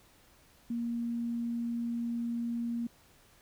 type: tone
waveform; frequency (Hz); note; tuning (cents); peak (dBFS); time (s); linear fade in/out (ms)
sine; 235; A#3; +14; -31; 0.7-2.87; 5
effects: pink hiss -62 dBFS RMS until 3.41 s